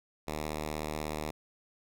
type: tone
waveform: 5% pulse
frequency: 76.5 Hz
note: D#2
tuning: 29 cents flat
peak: -23 dBFS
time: 0.27-1.31 s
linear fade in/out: 10 ms
effects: none